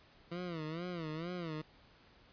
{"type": "tone with vibrato", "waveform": "20% pulse", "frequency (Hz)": 166.7, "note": "E3", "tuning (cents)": 20, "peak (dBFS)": -34, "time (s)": [0.31, 1.62], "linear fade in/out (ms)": 10, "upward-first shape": "sine", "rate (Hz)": 2.2, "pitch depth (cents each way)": 140, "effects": ["pink hiss -63 dBFS RMS until 2.32 s", "resampled to 11025 Hz"]}